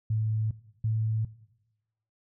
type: tone pair in turn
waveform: sine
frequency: 109.3 / 110.25 Hz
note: A2 / A2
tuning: -11 / +4 cents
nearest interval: unison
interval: 15 cents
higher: second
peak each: -24 dBFS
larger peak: neither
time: 0.1-0.51 / 0.84-1.25 s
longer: neither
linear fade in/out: 5 ms
effects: noise-tail reverb RT60 1.0 s tail -19 dB re dry